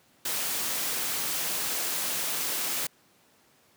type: noise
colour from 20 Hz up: white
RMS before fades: -30 dBFS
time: 0.25-2.87 s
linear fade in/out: 5 ms
effects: pink hiss -62 dBFS RMS until 3.76 s + high-pass 150 Hz 12 dB/octave